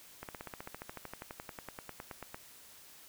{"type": "slowing click train", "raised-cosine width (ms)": 0.5, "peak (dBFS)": -27, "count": 26, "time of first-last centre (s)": [0.23, 2.345], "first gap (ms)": 58, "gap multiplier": 1.03, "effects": ["white hiss -56 dBFS RMS until 3.08 s"]}